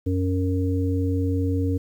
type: harmonic tone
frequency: 92.5 Hz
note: F#2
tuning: in tune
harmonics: 1 / 3 / 5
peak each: -22 / -25 / -30 dBFS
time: 0.06-1.78 s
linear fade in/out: 10 ms
effects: 9-bit